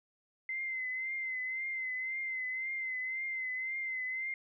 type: tone with vibrato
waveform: sine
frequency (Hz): 2064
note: C7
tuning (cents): -24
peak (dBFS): -34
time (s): 0.49-4.34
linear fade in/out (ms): 2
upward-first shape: triangle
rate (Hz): 1.9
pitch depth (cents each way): 48
effects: none